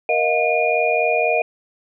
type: tone cluster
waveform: sine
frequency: 470.3 / 626 / 710 / 2434 Hz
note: A#4 / D#5 / F5 / D#7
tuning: +15 / +10 / +28 / -39 cents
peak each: -22 / -20 / -21 / -21 dBFS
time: 0.09-1.42 s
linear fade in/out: 2 ms
effects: none